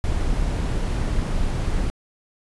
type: noise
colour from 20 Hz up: brown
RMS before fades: -22 dBFS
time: 0.04-1.9 s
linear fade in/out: 0 ms
effects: resampled to 24000 Hz